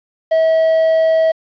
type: tone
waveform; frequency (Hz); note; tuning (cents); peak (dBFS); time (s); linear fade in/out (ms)
triangle; 645; E5; -38; -8; 0.31-1.32; 10
effects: resampled to 11025 Hz + 7-bit